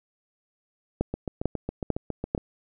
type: two click trains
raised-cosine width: 2 ms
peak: -10 / -16 dBFS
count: 4 / 10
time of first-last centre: 1.01-2.349 / 1.14-2.378 s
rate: 2.24 / 7.27 Hz
effects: none